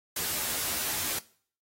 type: noise with comb filter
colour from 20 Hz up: white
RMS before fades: -31 dBFS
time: 0.16-1.19 s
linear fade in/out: 5 ms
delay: 13 ms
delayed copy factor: +0.85
effects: noise-tail reverb RT60 0.5 s tail -20 dB re dry + AAC 48 kbps